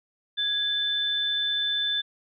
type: tone pair together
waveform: sine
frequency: 1661.2 / 3525 Hz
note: G#6 / A7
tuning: 0 / +2 cents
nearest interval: octave + minor second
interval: 1302 cents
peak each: -32 / -24 dBFS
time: 0.37-2.02 s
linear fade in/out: 20 ms
effects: none